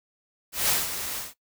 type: noise with ADSR envelope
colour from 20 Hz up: white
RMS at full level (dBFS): -22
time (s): 0.52-1.34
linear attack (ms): 170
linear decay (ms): 180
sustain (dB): -10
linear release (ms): 170
effects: noise-tail reverb RT60 0.1 s tail -17 dB re dry